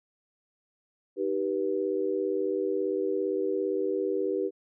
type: chord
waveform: sine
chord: Eb augmented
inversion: none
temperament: just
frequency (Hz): 311.1 / 388.9 / 486.1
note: Eb4 / G4 / B4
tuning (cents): 0 / -14 / -28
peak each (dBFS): -33 / -28 / -31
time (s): 1.16-4.51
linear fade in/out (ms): 50
effects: none